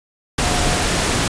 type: tone in noise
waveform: sine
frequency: 718 Hz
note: F5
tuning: 48 cents sharp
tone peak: -27 dBFS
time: 0.43-0.83 s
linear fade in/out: 5 ms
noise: pink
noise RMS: -18 dBFS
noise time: 0.38-1.28 s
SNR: -12 dB
effects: resampled to 22050 Hz